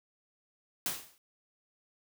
white noise with exponential decay, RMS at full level -30 dBFS, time 0.86-1.18 s, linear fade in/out 1 ms, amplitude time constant 69 ms, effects none

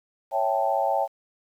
sine chord, A dominant seventh, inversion first, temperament equal, 554.4 / 659.3 / 784 / 880 Hz, C#5 / E5 / G5 / A5, 0 / 0 / 0 / 0 cents, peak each -27 / -27 / -25 / -28 dBFS, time 0.31-1.08 s, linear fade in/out 50 ms, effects 9-bit

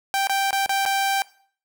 sawtooth tone with dropouts, 784 Hz, G5, in tune, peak -16 dBFS, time 0.14-1.22 s, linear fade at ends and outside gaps 0 ms, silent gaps 0.271-0.296 / 0.507-0.529 / 0.661-0.694 / 0.853-0.861 s, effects noise-tail reverb RT60 0.5 s tail -20 dB re dry

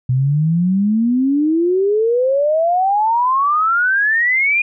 sine exponential sweep, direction up, 124.2 to 2460 Hz, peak -12 dBFS, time 0.09-4.62 s, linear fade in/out 5 ms, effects none

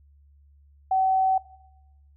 sine tone, 760 Hz, F#5, 46 cents sharp, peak -19 dBFS, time 0.91-1.38 s, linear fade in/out 5 ms, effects noise-tail reverb RT60 0.9 s tail -20 dB re dry + added 71 Hz sine -53 dBFS peak until 2.16 s

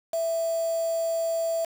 sine tone with quantisation, 660 Hz, E5, 2 cents sharp, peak -24 dBFS, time 0.13-1.65 s, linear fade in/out 5 ms, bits 6, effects none

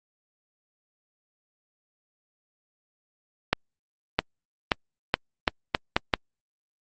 accelerating click train, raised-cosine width 0.3 ms, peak -3 dBFS, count 8, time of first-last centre 3.53-6.138 s, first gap 660 ms, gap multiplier 0.8, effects Opus 48 kbps

